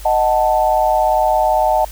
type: chord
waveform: sine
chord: D# diminished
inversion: none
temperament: equal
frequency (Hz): 622.3 / 740 / 880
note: D#5 / F#5 / A5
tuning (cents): 0 / 0 / 0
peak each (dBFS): -16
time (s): 0.05-1.85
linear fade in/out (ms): 5
effects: added 50 Hz sine -31 dBFS peak until 1.91 s + white hiss -39 dBFS RMS until 1.91 s